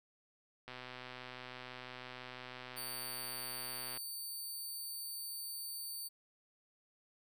click train, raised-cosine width 0.3 ms, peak -31 dBFS, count 416, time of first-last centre 0.68-3.974 s, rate 126 Hz
10% pulse tone, 4573 Hz, D8, 47 cents flat, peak -35 dBFS, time 2.76-6.09 s, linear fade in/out 20 ms
effects none

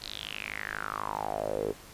sawtooth tone with band-pass filter sweep, 52.2 Hz, G#1, 10 cents sharp, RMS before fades -35 dBFS, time 0.01-1.73 s, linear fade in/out 20 ms, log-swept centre 4400 to 410 Hz, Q 6.3, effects pink hiss -50 dBFS RMS until 1.93 s + resampled to 32000 Hz

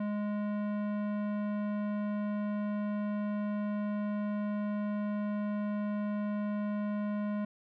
sine tone with tanh clipping, 207.7 Hz, G#3, in tune, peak -33 dBFS, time 0-7.45 s, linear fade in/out 5 ms, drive 16 dB, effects none

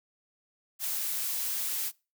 blue noise, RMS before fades -32 dBFS, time 0.79-1.92 s, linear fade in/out 50 ms, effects noise-tail reverb RT60 0.3 s tail -24 dB re dry

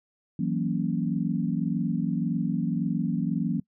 sine chord, F# dominant seventh, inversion third, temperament equal with one note detuned, 164.81 / 186.61 / 233.1 / 277.2 Hz, E3 / F#3 / A#3 / C#4, 0 / +15 / 0 / 0 cents, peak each -29 / -29 / -29 / -32 dBFS, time 0.39-3.6 s, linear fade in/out 5 ms, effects noise-tail reverb RT60 0.1 s tail -23 dB re dry

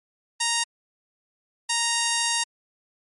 5% pulse tone pair in turn, 932.3 / 932.3 Hz, A#5 / A#5, 0 / 0 cents, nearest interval unison, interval 0 cents, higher neither, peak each -9 dBFS, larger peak neither, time 0.4-0.64 / 1.69-2.44 s, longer second, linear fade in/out 10 ms, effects MP3 48 kbps

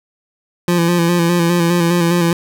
25% pulse tone with vibrato, 171.8 Hz, F3, 28 cents flat, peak -8 dBFS, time 0.68-2.33 s, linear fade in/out 2 ms, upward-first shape square, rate 4.9 Hz, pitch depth 33 cents each way, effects none

